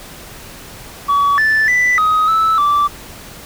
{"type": "tone with pitch steps", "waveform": "sine", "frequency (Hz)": [1135, 1756, 1985, 1258, 1310, 1166], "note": ["C#6", "A6", "B6", "D#6", "E6", "D6"], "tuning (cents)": [41, -4, 8, 19, -11, -13], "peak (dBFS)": -8, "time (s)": [1.08, 2.88], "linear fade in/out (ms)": 20, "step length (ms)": 300, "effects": ["tanh soft clip ceiling -9 dBFS", "pink hiss -35 dBFS RMS until 3.45 s"]}